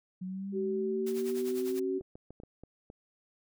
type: linear sweep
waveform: sine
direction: up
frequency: 182.7 to 277.2 Hz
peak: -35 dBFS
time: 0.21-1.99 s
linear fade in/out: 10 ms
type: tone with pitch glide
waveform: sine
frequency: 382.4 to 377.4 Hz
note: G4 to F#4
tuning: -43 to +34 cents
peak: -30 dBFS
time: 0.52-2.02 s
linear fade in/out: 50 ms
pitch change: -23 cents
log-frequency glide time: 1.34-1.61 s
type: noise with tremolo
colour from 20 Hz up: white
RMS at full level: -45 dBFS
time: 1.06-1.8 s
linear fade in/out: 10 ms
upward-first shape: sine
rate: 10 Hz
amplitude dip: 75%
type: clicks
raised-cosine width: 2 ms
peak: -34 dBFS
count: 7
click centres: 2.01 / 2.155 / 2.306 / 2.401 / 2.435 / 2.636 / 2.901 s
effects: none